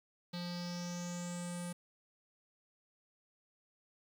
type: tone with low-pass filter sweep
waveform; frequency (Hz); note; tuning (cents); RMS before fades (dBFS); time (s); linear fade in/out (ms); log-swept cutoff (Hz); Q
square; 175.3; F3; +7; -41; 0.33-1.73; 10; 4200 to 10000; 6.1
effects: 10-bit